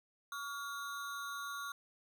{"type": "ring-modulated tone", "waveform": "square", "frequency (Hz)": 1269, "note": "D#6", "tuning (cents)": 34, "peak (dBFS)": -38, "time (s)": [0.32, 1.72], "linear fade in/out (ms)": 2, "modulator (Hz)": 137, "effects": []}